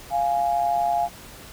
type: tone pair together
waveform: sine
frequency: 698.5 / 830.7 Hz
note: F5 / G#5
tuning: 0 / 0 cents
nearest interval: minor third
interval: 300 cents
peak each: -21 / -24 dBFS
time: 0.1-1.09 s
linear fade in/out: 50 ms
effects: pink hiss -43 dBFS RMS until 1.52 s